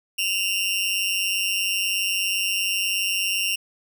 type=tone with amplitude modulation; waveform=sawtooth; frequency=2777 Hz; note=F7; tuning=10 cents flat; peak=-15 dBFS; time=0.18-3.56 s; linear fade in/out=10 ms; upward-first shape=sine; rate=192 Hz; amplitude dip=75%; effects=none